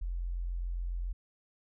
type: tone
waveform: sine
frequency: 43.65 Hz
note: F1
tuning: in tune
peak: -32 dBFS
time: 0.01-1.13 s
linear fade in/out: 10 ms
effects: none